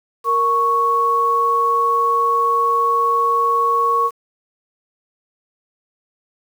sine tone pair together, 466.2 / 1108.7 Hz, A#4 / C#6, 0 / 0 cents, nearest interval octave + minor third, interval 1500 cents, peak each -22 / -14 dBFS, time 0.24-4.11 s, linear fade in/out 50 ms, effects 7-bit

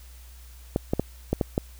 clicks, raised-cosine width 2 ms, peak -9 dBFS, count 6, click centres 0.761 / 0.935 / 0.996 / 1.33 / 1.412 / 1.579 s, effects added 61 Hz sine -44 dBFS peak until 1.79 s + white hiss -54 dBFS RMS until 1.79 s

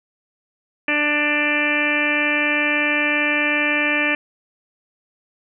harmonic tone, 295.8 Hz, D4, 13 cents sharp, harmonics 1 / 2 / 3 / 4 / 5 / 6 / 7 / 8 / 9 / 10, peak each -25 / -27 / -33 / -31 / -33 / -22 / -31 / -21 / -26 / -33 dBFS, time 0.88-4.15 s, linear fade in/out 2 ms, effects none

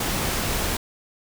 pink noise, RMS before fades -25 dBFS, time 0-0.77 s, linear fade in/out 5 ms, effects none

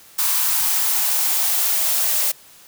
blue noise with high-pass filter sweep, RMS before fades -19 dBFS, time 0.18-2.32 s, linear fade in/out 10 ms, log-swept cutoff 1000 to 570 Hz, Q 3.1, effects white hiss -47 dBFS RMS until 2.67 s

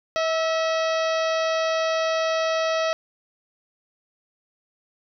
harmonic tone with a mistuned harmonic, 644 Hz, E5, 41 cents flat, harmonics 1 / 2 / 3 / 4 / 5 / 6 / 7 / 8 / 9, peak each -22 / -28 / -32 / -34 / -36 / -38 / -39 / -40 / -41 dBFS, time 0.16-2.93 s, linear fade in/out 0 ms, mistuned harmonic 2, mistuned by +30 cents, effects none

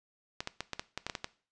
clicks, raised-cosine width 0.2 ms, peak -17 dBFS, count 10, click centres 0.405 / 0.474 / 0.606 / 0.733 / 0.795 / 0.976 / 1.066 / 1.098 / 1.152 / 1.244 s, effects noise-tail reverb RT60 0.4 s tail -18 dB re dry + resampled to 22050 Hz

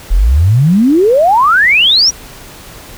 sine exponential sweep, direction up, 37.99 to 5920 Hz, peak -5 dBFS, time 0.1-2.11 s, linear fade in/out 20 ms, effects pink hiss -33 dBFS RMS until 2.97 s

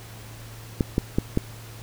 clicks, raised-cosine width 3 ms, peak -7 dBFS, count 4, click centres 0.808 / 0.981 / 1.185 / 1.374 s, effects added 112 Hz sine -41 dBFS peak until 1.82 s + pink hiss -45 dBFS RMS until 1.82 s

